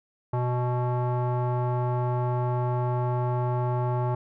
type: tone with low-pass filter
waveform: square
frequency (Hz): 123.47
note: B2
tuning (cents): 0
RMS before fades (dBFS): -26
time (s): 0.33-4.15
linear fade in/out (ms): 5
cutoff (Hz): 930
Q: 3
effects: none